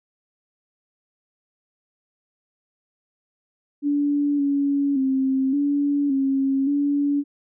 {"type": "tone with pitch steps", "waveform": "sine", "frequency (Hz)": [288.5, 281.8, 265.6, 286, 270.7, 286], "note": ["D4", "C#4", "C4", "D4", "C#4", "D4"], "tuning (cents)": [-31, 29, 26, -46, -41, -46], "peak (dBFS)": -18, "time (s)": [3.82, 7.24], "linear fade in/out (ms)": 50, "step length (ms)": 570, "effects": []}